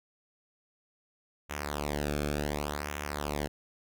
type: tone with flanger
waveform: sawtooth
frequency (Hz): 73.42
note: D2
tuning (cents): 0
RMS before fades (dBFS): -34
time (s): 1.49-3.48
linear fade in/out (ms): 20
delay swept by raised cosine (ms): 0.22 to 1.04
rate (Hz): 0.68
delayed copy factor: -0.8
effects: none